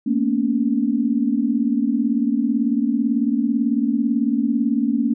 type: tone cluster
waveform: sine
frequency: 223.8 / 241.8 / 282 Hz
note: A3 / B3 / C#4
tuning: +30 / -36 / +30 cents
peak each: -21 dBFS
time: 0.06-5.14 s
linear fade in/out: 10 ms
effects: none